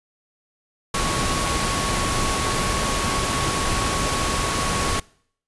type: tone in noise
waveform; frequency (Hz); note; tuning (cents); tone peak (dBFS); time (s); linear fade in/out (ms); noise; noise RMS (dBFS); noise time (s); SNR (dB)
sine; 1108.7; C#6; 0; -27; 0.94-5; 5; pink; -23; 0.94-5; -7
effects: noise-tail reverb RT60 0.6 s tail -24 dB re dry + resampled to 24000 Hz